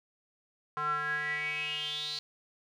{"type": "tone with band-pass filter sweep", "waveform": "square", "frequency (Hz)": 150, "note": "D3", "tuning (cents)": 37, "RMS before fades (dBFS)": -34, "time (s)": [0.77, 2.19], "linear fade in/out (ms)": 0, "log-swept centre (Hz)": [1200, 4300], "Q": 9.7, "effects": []}